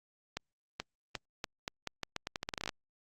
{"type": "accelerating click train", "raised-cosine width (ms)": 0.2, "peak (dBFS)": -18, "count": 19, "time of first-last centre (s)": [0.37, 2.692], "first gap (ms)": 430, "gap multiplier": 0.82, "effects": ["Opus 48 kbps"]}